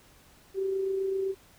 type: tone with amplitude modulation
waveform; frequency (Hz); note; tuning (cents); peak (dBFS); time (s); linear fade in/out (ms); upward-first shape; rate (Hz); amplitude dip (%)
sine; 385.9; G4; -27; -25; 0.54-1.35; 50; sine; 27.8; 35
effects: pink hiss -58 dBFS RMS until 1.58 s